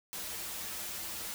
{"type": "noise with comb filter", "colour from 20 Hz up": "white", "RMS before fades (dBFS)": -40, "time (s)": [0.13, 1.34], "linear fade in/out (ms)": 0, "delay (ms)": 7.4, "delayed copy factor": -0.8, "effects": []}